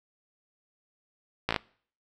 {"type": "slowing click train", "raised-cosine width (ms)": 0.3, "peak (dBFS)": -10, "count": 5, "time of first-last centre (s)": [1.49, 1.562], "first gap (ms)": 17, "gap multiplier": 1.04, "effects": ["noise-tail reverb RT60 0.5 s tail -23 dB re dry"]}